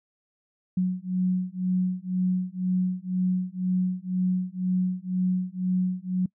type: beating tone pair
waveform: sine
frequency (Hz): 182.5 / 184.5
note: F#3 / F#3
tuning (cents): -24 / -5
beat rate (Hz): 2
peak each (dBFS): -26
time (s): 0.77-6.26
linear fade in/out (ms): 5
effects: noise-tail reverb RT60 0.1 s tail -24 dB re dry